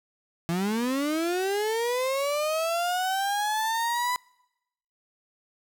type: linear sweep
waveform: 35% pulse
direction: up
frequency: 164.3 to 1000 Hz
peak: -23 dBFS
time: 0.49-4.16 s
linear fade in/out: 0 ms
effects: noise-tail reverb RT60 0.9 s tail -26 dB re dry